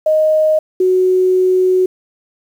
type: tone pair in turn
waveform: sine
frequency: 622.3 / 370 Hz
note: D#5 / F#4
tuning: 0 / 0 cents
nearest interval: major sixth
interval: 900 cents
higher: first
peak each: -9 dBFS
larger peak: neither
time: 0.06-0.59 / 0.8-1.86 s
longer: second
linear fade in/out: 5 ms
effects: 7-bit